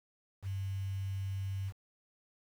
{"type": "tone with quantisation", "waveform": "sine", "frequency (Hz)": 97, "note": "G2", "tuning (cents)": -18, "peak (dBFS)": -34, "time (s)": [0.42, 1.73], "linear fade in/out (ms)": 50, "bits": 9, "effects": []}